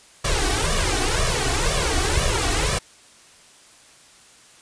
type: noise with flanger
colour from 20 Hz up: pink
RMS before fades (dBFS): -21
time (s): 0.24-2.79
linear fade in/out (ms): 10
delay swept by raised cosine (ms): 1.7 to 2.7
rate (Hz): 2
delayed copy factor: +0.9
effects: white hiss -50 dBFS RMS until 4.61 s + resampled to 22050 Hz